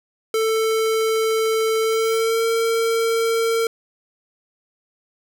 square tone with pitch glide, 443.3 to 455.8 Hz, A4 to A#4, +13 to -39 cents, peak -18 dBFS, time 0.34-3.67 s, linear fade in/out 2 ms, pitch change +48 cents, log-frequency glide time 1.8-2.47 s, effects none

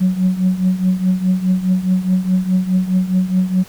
sine tone with tremolo, 185 Hz, F#3, in tune, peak -8 dBFS, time 0-3.64 s, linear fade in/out 20 ms, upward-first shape triangle, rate 4.8 Hz, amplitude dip 85%, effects tanh soft clip ceiling -7 dBFS + pink hiss -41 dBFS RMS until 3.68 s

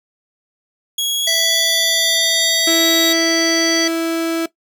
sawtooth tone with pitch glide, 3322 to 3794 Hz, G#7 to A#7, 0 to +30 cents, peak -14 dBFS, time 0.98-3.13 s, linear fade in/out 5 ms, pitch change +230 cents, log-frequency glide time 1.17-2.86 s
harmonic tone, 659.3 Hz, E5, in tune, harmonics 1 / 3 / 5 / 7 / 9, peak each -25 / -22 / -22 / -20 / -22 dBFS, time 1.27-3.88 s, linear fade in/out 5 ms
35% pulse tone, 329.6 Hz, E4, in tune, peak -15 dBFS, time 2.67-4.46 s, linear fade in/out 5 ms
effects noise-tail reverb RT60 0.1 s tail -17 dB re dry

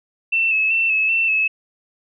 sine tone with vibrato, 2637 Hz, E7, in tune, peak -15 dBFS, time 0.32-1.48 s, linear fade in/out 10 ms, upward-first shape square, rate 2.6 Hz, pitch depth 30 cents each way, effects none

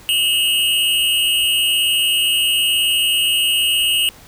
square tone with amplitude modulation, 2863 Hz, F7, 42 cents sharp, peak -11 dBFS, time 0.09-4.09 s, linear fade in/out 0 ms, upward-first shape sine, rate 239 Hz, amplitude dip 80%, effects pink hiss -43 dBFS RMS until 4.27 s

